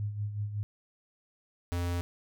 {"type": "tone with tremolo", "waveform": "sine", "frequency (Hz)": 103.83, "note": "G#2", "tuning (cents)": 0, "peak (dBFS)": -29, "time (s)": [0, 0.63], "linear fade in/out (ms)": 0, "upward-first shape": "sine", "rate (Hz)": 5.4, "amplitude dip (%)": 60}
{"type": "tone", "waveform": "square", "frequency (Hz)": 87.31, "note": "F2", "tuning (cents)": 0, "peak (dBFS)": -30, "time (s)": [1.72, 2.01], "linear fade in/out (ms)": 0}
{"effects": []}